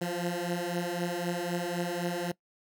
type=beating tone pair; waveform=15% pulse; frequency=172.3 / 176.2 Hz; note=F3 / F3; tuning=-23 / +16 cents; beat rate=3.9 Hz; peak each=-28 / -26 dBFS; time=0.01-2.32 s; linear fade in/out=10 ms; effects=noise-tail reverb RT60 0.1 s tail -21 dB re dry